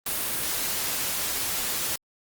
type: noise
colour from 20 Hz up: white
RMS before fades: -28 dBFS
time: 0.06-1.96 s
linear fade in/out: 5 ms
effects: Opus 32 kbps